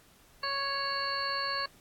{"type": "harmonic tone with a mistuned harmonic", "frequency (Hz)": 554.4, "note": "C#5", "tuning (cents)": 0, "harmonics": [1, 2, 3, 4, 5, 7, 8], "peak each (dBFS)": [-41, -34, -36, -45, -44, -45, -35], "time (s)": [0.43, 1.66], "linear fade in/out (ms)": 5, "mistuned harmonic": 7, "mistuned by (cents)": 83, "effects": ["pink hiss -60 dBFS RMS until 1.8 s", "AAC 64 kbps"]}